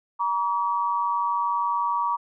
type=tone pair together; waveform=sine; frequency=949.9 / 1143 Hz; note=A#5 / D6; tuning=+32 / -47 cents; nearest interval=minor third; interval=321 cents; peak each=-24 / -25 dBFS; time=0.19-2.17 s; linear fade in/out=20 ms; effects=none